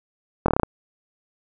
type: slowing click train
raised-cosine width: 1 ms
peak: -4 dBFS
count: 7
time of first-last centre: 0.46-0.633 s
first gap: 23 ms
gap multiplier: 1.09
effects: none